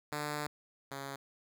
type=tone pair in turn; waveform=5% pulse; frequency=148.5 / 138.03 Hz; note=D3 / C#3; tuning=+20 / -7 cents; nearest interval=minor second; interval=127 cents; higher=first; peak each=-24 / -29 dBFS; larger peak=first; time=0.12-0.47 / 0.91-1.16 s; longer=first; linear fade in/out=5 ms; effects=none